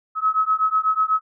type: beating tone pair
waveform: sine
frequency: 1280 / 1288.1 Hz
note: D#6 / E6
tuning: +49 / -40 cents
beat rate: 8.1 Hz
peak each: -20 dBFS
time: 0.15-1.21 s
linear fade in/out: 50 ms
effects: none